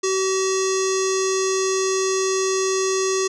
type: tone with low-pass filter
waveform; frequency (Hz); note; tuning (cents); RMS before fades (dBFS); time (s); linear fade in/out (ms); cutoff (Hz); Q
square; 380.6; F#4; +49; -21; 0.03-3.28; 10; 6400; 7.1
effects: none